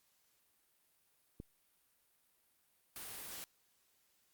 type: click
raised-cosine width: 3 ms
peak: -33 dBFS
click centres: 1.401 s
type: noise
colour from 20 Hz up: white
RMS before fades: -47 dBFS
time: 2.96-3.44 s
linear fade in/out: 0 ms
effects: white hiss -75 dBFS RMS until 4.33 s + Opus 48 kbps